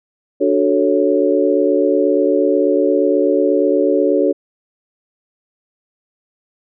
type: chord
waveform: sine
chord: D major seventh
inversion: none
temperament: equal with one note detuned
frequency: 293.7 / 371.7 / 440 / 554.4 Hz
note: D4 / F#4 / A4 / C#5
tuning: 0 / +8 / 0 / 0 cents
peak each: -17 dBFS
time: 0.4-4.33 s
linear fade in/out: 20 ms
effects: none